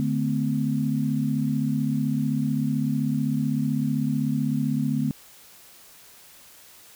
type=tone cluster; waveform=sine; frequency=148.2 / 219.7 / 255.5 Hz; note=D3 / A3 / C4; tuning=+16 / -2 / -41 cents; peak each=-26 dBFS; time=0-5.11 s; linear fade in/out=0 ms; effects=white hiss -50 dBFS RMS until 6.95 s